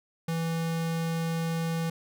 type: tone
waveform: square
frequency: 164.81 Hz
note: E3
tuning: in tune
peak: -28 dBFS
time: 0.28-1.9 s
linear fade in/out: 5 ms
effects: none